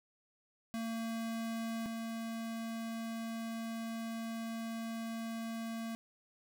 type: tone pair in turn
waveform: square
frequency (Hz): 227.1 / 227.1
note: A#3 / A#3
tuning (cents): -45 / -45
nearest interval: unison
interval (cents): 0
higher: neither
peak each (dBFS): -37 / -39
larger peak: first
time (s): 0.74-1.86 / 1.86-5.95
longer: second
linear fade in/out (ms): 0
effects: none